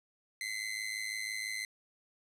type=tone with amplitude modulation; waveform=sawtooth; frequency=2056 Hz; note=C7; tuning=31 cents flat; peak=-29 dBFS; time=0.41-1.65 s; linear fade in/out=2 ms; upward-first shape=sine; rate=106 Hz; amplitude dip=75%; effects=low-pass 12000 Hz 12 dB/octave